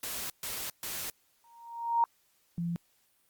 white noise bursts, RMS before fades -37 dBFS, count 3, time 0.03-1.1 s, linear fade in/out 2 ms, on 270 ms, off 130 ms
sine tone with exponential growth, 932.3 Hz, A#5, in tune, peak -20 dBFS, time 1.44-2.04 s, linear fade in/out 1 ms, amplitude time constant 130 ms
sine tone, 170.7 Hz, F3, 39 cents flat, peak -30 dBFS, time 2.58-2.76 s, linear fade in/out 0 ms
effects white hiss -70 dBFS RMS until 3.29 s + Opus 48 kbps

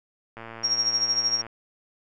click train, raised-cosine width 0.5 ms, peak -24 dBFS, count 126, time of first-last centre 0.37-1.466 s, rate 114 Hz
sine tone with tremolo, 5588 Hz, F8, in tune, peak -18 dBFS, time 0.63-1.42 s, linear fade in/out 20 ms, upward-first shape triangle, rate 13 Hz, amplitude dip 75%
effects none

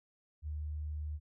sine tone, 75.6 Hz, D#2, 49 cents flat, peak -36 dBFS, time 0.42-1.2 s, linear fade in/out 50 ms, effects none

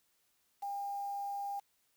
sine tone with quantisation, 803 Hz, G5, 41 cents sharp, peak -36 dBFS, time 0.62-1.6 s, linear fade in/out 10 ms, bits 9, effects white hiss -75 dBFS RMS until 1.96 s

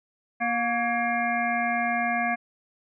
harmonic tone with a mistuned harmonic, 236.9 Hz, A#3, 28 cents sharp, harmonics 1 / 3 / 5 / 7 / 9 / 10, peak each -31 / -26 / -35 / -30 / -31 / -36 dBFS, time 0.4-2.36 s, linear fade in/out 20 ms, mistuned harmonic 5, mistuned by -64 cents, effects none

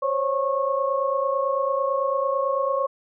sine tone cluster, 530 / 559 / 1094 Hz, C5 / C#5 / C#6, +22 / +14 / -23 cents, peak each -25 / -25 / -25 dBFS, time 0.02-2.87 s, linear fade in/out 10 ms, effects none

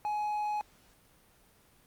triangle tone, 840 Hz, G#5, 19 cents sharp, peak -28 dBFS, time 0.05-0.61 s, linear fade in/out 0 ms, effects pink hiss -63 dBFS RMS until 1.86 s + Opus 32 kbps

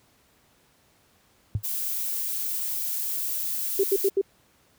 sine tone with exponential decay, 103.83 Hz, G#2, in tune, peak -17 dBFS, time 1.55-1.63 s, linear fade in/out 0 ms, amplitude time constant 16 ms
violet noise, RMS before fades -29 dBFS, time 1.63-4.1 s, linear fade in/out 20 ms
sine tone bursts, 392 Hz, G4, in tune, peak -18 dBFS, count 4, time 3.79-4.214 s, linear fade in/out 5 ms, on 46 ms, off 80 ms
effects pink hiss -62 dBFS RMS until 4.78 s + high-pass 60 Hz 12 dB/octave

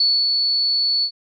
sine tone with ADSR envelope, 4435 Hz, C#8, in tune, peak -13 dBFS, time 0-1.11 s, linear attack 4 ms, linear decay 260 ms, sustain -3 dB, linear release 75 ms, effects none

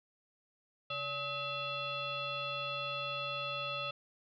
sine tone with frequency modulation, 1992 Hz, B6, 14 cents sharp, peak -35 dBFS, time 0.9-3.91 s, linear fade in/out 5 ms, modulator 710 Hz, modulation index 2.3, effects none

